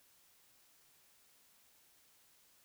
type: silence
effects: white hiss -68 dBFS RMS until 2.64 s

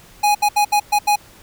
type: tone bursts at uneven times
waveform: square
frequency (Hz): 830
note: G#5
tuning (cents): -1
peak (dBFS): -13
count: 6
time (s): 0.23-0.35 / 0.42-0.49 / 0.56-0.65 / 0.72-0.8 / 0.92-0.99 / 1.07-1.16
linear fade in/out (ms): 10
effects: pink hiss -46 dBFS RMS until 1.42 s

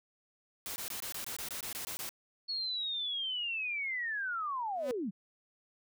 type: noise bursts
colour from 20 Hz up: white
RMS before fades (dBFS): -40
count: 12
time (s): 0.66-2.091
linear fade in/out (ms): 0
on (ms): 100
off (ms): 21
type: linear sweep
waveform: sine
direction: down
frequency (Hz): 4379 to 167.5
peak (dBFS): -33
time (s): 2.48-5.11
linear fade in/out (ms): 20
type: tone with exponential growth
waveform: sawtooth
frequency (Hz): 251.8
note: B3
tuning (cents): +34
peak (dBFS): -31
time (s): 4.72-4.91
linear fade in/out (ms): 0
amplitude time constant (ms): 41
effects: none

